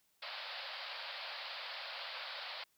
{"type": "band-pass noise", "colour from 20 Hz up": "white", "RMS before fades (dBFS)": -45, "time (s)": [0.22, 2.64], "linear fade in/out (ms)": 5, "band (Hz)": [520, 4800], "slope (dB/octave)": 96, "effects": ["white hiss -75 dBFS RMS until 2.77 s"]}